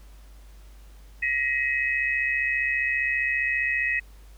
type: tone cluster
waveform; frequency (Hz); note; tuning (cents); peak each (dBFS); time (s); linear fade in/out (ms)
sine; 1890 / 2025 / 2548; A#6 / B6 / D#7; +23 / +43 / +41; -25 / -30 / -27; 1.22-4; 10
effects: added 50 Hz sine -45 dBFS peak until 4.37 s + pink hiss -58 dBFS RMS until 4.37 s